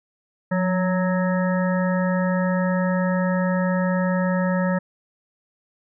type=harmonic tone with a mistuned harmonic; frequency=185.2 Hz; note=F#3; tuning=2 cents sharp; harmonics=1 / 3 / 5 / 7 / 9 / 10; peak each=-20 / -25 / -31 / -33 / -33 / -34 dBFS; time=0.51-4.79 s; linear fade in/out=10 ms; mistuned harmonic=1; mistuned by=-45 cents; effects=none